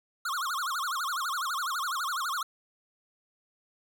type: tone with vibrato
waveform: square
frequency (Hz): 1244.5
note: D#6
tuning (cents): 0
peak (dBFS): -30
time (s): 0.25-2.43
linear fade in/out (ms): 5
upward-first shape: sine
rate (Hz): 12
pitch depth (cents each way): 290
effects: none